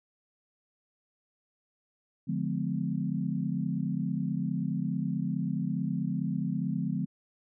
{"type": "chord", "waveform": "sine", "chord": "D diminished seventh", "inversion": "none", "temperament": "just", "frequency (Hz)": [146.83, 176.2, 211.4, 253.7], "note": ["D3", "F3", "Ab3", "Cb4"], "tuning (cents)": [0, 16, 31, 47], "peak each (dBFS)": [-34, -32, -34, -35], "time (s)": [2.27, 7.06], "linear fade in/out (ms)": 20, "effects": []}